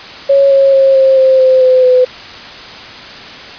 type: tone with pitch steps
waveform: sine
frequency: 553 / 546 / 539.1 / 532.3 / 525.6 / 519 / 512.4 / 505.9 Hz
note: C#5 / C#5 / C#5 / C5 / C5 / C5 / C5 / B4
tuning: -4 / -26 / -48 / +30 / +8 / -14 / -36 / +42 cents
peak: -4 dBFS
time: 0.29-2.05 s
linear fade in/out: 10 ms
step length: 220 ms
effects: white hiss -29 dBFS RMS until 3.58 s + resampled to 11025 Hz